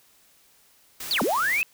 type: noise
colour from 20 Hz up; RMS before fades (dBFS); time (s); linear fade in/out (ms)
white; -35; 1-1.62; 5
type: linear two-way sweep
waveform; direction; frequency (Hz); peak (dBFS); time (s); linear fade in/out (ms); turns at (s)
sine; down then up; 4774 to 177.3 to 2655; -21; 1.11-1.63; 0; 1.22
effects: white hiss -59 dBFS RMS until 1.73 s